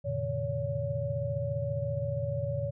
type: tone cluster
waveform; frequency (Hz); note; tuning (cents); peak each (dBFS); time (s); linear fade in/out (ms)
sine; 89.4 / 115.7 / 135.3 / 150.3 / 566; F2 / A#2 / C#3 / D3 / C#5; +41 / -13 / -42 / +40 / +36; -39 / -34 / -38 / -38 / -33; 0.04-2.71; 20
effects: none